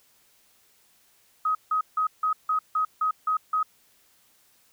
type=tone bursts; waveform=sine; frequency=1263 Hz; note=D#6; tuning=26 cents sharp; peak=-21 dBFS; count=9; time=1.45-3.63 s; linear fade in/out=5 ms; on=100 ms; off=160 ms; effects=white hiss -62 dBFS RMS until 4.72 s